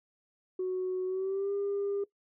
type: tone with pitch glide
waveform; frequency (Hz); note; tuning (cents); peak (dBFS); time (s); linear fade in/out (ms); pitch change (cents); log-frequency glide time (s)
sine; 370 to 401.2; F#4 to G4; 0 to +40; -28; 0.59-2.04; 5; +140; 1.06-1.52
effects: noise-tail reverb RT60 0.1 s tail -19 dB re dry + tanh soft clip ceiling -26 dBFS